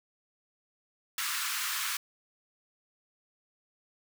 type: high-pass noise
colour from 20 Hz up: pink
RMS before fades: -33 dBFS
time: 1.18-1.97 s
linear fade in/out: 2 ms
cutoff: 1100 Hz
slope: 48 dB/octave
effects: none